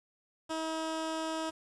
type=tone; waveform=15% pulse; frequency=320 Hz; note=D#4; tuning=49 cents sharp; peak=-27 dBFS; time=0.49-1.51 s; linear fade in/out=20 ms; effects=resampled to 22050 Hz + 9-bit